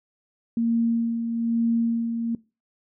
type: tone with tremolo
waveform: sine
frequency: 231.2 Hz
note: A#3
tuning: 14 cents flat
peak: -18 dBFS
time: 0.57-2.35 s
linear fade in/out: 2 ms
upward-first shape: sine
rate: 1.1 Hz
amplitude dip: 50%
effects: noise-tail reverb RT60 0.3 s tail -22 dB re dry